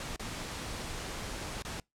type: noise with dropouts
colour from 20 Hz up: pink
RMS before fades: -39 dBFS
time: 0-1.8 s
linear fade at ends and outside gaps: 2 ms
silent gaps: 0.162-0.195 / 1.623-1.649 s
effects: noise-tail reverb RT60 0.2 s tail -26 dB re dry + low-pass 9000 Hz 12 dB/octave